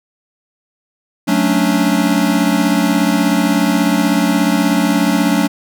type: chord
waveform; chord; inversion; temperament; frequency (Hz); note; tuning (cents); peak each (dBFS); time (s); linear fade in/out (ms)
square; D major seventh; first; equal; 185 / 220 / 277.2 / 293.7; F#3 / A3 / C#4 / D4; 0 / 0 / 0 / 0; -18; 1.27-5.48; 20
effects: none